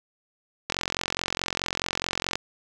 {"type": "click train", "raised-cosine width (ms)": 0.2, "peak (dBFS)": -8, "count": 75, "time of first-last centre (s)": [0.7, 2.355], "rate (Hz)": 44.7, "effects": []}